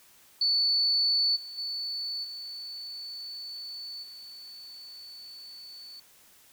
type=tone with level steps; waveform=sine; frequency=4472 Hz; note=C#8; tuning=14 cents sharp; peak=-22 / -39 / -31 / -37 / -43 dBFS; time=0.41-6 s; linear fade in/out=5 ms; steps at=1.35 / 1.57 / 2.23 / 4.02 s; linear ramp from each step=20 ms; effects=white hiss -58 dBFS RMS until 6.52 s